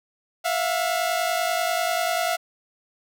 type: tone pair together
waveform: sawtooth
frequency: 665 / 715.2 Hz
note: E5 / F5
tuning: +15 / +41 cents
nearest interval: minor second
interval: 126 cents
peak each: -21 dBFS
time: 0.44-2.37 s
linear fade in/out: 20 ms
effects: none